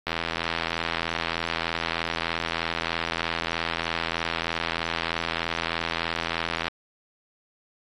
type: click train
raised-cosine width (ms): 0.3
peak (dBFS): -10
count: 551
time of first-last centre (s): 0.07-6.681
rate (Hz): 83.2
effects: AAC 32 kbps